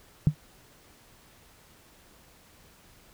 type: tone with exponential decay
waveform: sine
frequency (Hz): 150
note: D3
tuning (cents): +37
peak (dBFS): -12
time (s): 0.27-0.35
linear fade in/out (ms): 0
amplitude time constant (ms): 16
effects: pink hiss -57 dBFS RMS until 3.13 s